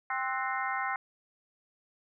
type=harmonic tone with a mistuned harmonic; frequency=262.3 Hz; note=C4; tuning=4 cents sharp; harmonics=3 / 4 / 5 / 6 / 7 / 8; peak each=-35 / -36 / -37 / -38 / -38 / -39 dBFS; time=0.1-0.96 s; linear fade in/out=2 ms; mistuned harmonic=6; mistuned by=-100 cents; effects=none